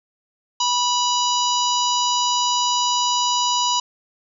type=harmonic tone; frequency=980 Hz; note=B5; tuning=14 cents flat; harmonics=1 / 3 / 4 / 5 / 6 / 7; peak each=-20 / -25 / -26 / -27 / -28 / -28 dBFS; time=0.6-3.8 s; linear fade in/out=5 ms; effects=none